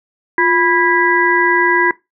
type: harmonic tone with a mistuned harmonic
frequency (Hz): 328.2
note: E4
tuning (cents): -8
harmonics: 1 / 3 / 5 / 6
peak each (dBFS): -16 / -16 / -16 / -16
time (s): 0.38-1.91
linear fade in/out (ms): 2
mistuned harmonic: 1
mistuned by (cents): +120
effects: noise-tail reverb RT60 0.2 s tail -19 dB re dry